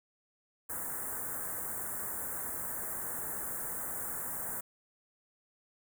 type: band-stop noise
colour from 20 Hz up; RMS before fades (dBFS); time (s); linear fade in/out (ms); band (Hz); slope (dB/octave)
white; -38; 0.69-4.61; 10; 1800 to 7700; 48
effects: none

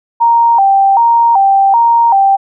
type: tone with vibrato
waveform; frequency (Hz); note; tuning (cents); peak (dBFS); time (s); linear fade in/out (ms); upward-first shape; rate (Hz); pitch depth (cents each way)
sine; 855; A5; -50; -5; 0.2-2.37; 20; square; 1.3; 150
effects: none

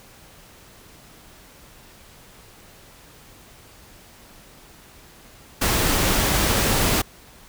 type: noise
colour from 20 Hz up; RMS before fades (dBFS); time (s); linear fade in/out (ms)
pink; -20; 5.61-7.02; 10
effects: pink hiss -48 dBFS RMS until 7.48 s

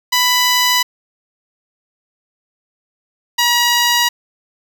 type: tone pair in turn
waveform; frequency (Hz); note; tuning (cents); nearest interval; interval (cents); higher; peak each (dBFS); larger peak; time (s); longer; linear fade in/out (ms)
10% pulse; 992 / 958.8; B5 / A#5; +7 / +48; minor second; 59; first; -3; neither; 0.12-0.83 / 3.38-4.09; neither; 10
effects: none

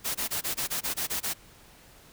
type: noise bursts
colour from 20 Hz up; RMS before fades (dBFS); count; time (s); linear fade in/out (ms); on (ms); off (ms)
white; -30; 10; 0.04-1.338; 20; 110; 22
effects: pink hiss -54 dBFS RMS until 2.12 s

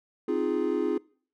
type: chord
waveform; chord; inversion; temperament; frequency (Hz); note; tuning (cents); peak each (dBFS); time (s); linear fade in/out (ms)
triangle; F minor seventh; second; equal; 261.6 / 311.1 / 349.2 / 415.3; C4 / Eb4 / F4 / Ab4; 0 / 0 / 0 / 0; -30 / -29 / -27 / -27; 0.28-0.98; 5
effects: noise-tail reverb RT60 0.5 s tail -24 dB re dry

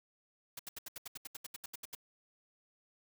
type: noise bursts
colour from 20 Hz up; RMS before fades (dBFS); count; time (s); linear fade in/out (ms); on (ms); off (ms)
white; -44; 15; 0.57-1.951; 5; 23; 74
effects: none

